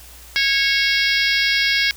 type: harmonic tone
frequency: 549 Hz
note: C#5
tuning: 17 cents flat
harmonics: 3 / 4 / 5 / 6 / 7 / 8 / 9 / 10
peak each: -22 / -19 / -28 / -24 / -27 / -28 / -24 / -28 dBFS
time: 0.36-1.91 s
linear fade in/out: 0 ms
effects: added 60 Hz sine -43 dBFS peak until 1.96 s + white hiss -43 dBFS RMS until 1.96 s